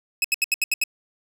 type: tone bursts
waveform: sawtooth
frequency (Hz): 2569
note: E7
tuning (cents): -45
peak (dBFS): -15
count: 7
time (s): 0.22-0.838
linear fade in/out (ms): 2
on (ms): 24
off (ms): 75
effects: none